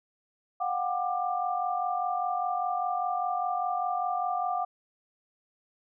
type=tone cluster; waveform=sine; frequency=721 / 766 / 1188 Hz; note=F#5 / G5 / D6; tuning=-45 / -40 / +20 cents; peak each=-29 / -33 / -33 dBFS; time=0.6-4.65 s; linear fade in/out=10 ms; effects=none